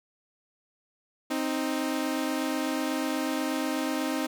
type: tone pair together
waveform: sawtooth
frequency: 262.9 / 311.1 Hz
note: C4 / D#4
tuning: +8 / 0 cents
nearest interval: minor third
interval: 292 cents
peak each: -26 dBFS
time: 1.3-4.27 s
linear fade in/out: 10 ms
effects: none